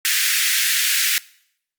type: high-pass noise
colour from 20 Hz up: pink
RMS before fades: -19 dBFS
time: 0.05-1.18 s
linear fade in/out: 0 ms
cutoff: 1600 Hz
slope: 48 dB/octave
effects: noise-tail reverb RT60 0.7 s tail -22 dB re dry + Opus 48 kbps